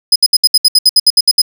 40% pulse tone bursts, 5030 Hz, D#8, 18 cents sharp, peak -3 dBFS, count 13, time 0.12-1.418 s, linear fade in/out 5 ms, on 38 ms, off 67 ms, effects none

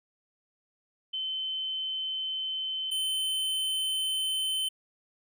sine / square tone pair in turn, 3068 / 3068 Hz, G7 / G7, -38 / -38 cents, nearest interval unison, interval 0 cents, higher neither, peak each -30 / -28 dBFS, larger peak second, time 1.13-2.91 / 2.91-4.69 s, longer neither, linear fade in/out 10 ms, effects none

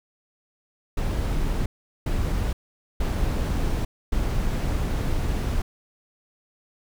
brown noise bursts at uneven times, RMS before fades -24 dBFS, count 4, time 0.97-1.66 / 2.06-2.53 / 3-3.85 / 4.12-5.62 s, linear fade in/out 5 ms, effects none

